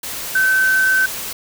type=tone in noise; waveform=sine; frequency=1535 Hz; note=G6; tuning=37 cents flat; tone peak=-12 dBFS; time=0.35-1.06 s; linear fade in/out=5 ms; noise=white; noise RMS=-27 dBFS; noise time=0.03-1.33 s; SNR=+12 dB; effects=none